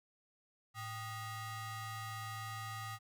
30% pulse ring-modulated tone, 673 Hz, E5, 36 cents sharp, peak -36 dBFS, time 0.74-2.99 s, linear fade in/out 50 ms, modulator 563 Hz, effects none

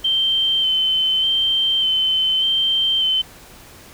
sine tone with vibrato, 3100 Hz, G7, 20 cents flat, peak -15 dBFS, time 0.04-3.22 s, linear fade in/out 10 ms, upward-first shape square, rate 0.84 Hz, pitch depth 18 cents each way, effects pink hiss -43 dBFS RMS until 3.93 s

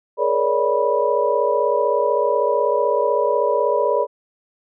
sine tone cluster, 422.6 / 475.5 / 559 / 595 / 981 Hz, G#4 / A#4 / C#5 / D5 / B5, +30 / +34 / +14 / +22 / -12 cents, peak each -22 dBFS, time 0.17-4.07 s, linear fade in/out 50 ms, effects none

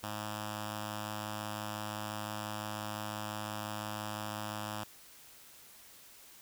5% pulse tone with notch filter, 105.8 Hz, G#2, 33 cents sharp, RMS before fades -40 dBFS, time 0.03-4.84 s, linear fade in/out 5 ms, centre 420 Hz, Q 1.5, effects white hiss -56 dBFS RMS until 6.41 s

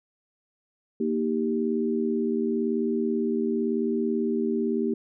sine chord, Eb major, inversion second, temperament equal, 233.1 / 311.1 / 392 Hz, Bb3 / Eb4 / G4, 0 / 0 / 0 cents, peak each -26 / -30 / -27 dBFS, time 1-4.94 s, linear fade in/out 5 ms, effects none

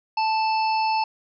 harmonic tone with a mistuned harmonic, 880 Hz, A5, in tune, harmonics 1 / 3 / 5 / 6, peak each -20 / -30 / -34 / -36 dBFS, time 0.17-1.04 s, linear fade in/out 5 ms, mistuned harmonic 6, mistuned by -17 cents, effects none

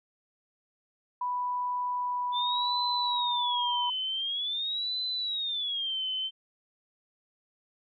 sine tone with pitch glide, 987.8 to 974.2 Hz, B5 to B5, 0 to -24 cents, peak -28 dBFS, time 1.21-3.9 s, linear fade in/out 5 ms, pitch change -24 cents, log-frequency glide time 1.9-3.24 s
sine tone with vibrato, 3504 Hz, A7, 8 cents flat, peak -29 dBFS, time 2.32-6.31 s, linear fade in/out 50 ms, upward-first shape sine, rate 0.46 Hz, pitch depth 240 cents each way
effects none

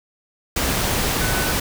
sine tone in noise, 1500 Hz, F#6, 23 cents sharp, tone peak -27 dBFS, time 1.21-1.52 s, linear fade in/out 5 ms, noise pink, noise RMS -21 dBFS, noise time 0.56-1.6 s, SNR -9 dB, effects none

